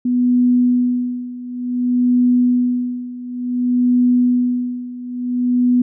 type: tone with tremolo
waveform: sine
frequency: 246.9 Hz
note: B3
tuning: in tune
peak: -10 dBFS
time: 0.05-5.82 s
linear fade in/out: 5 ms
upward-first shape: sine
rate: 0.56 Hz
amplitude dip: 85%
effects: none